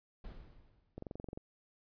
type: noise with exponential decay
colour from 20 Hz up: brown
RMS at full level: -46 dBFS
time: 0.24-1.16 s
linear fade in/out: 5 ms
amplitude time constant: 200 ms
type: click train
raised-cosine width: 2 ms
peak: -30 dBFS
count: 10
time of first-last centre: 0.98-1.375 s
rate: 22.8 Hz
effects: resampled to 11025 Hz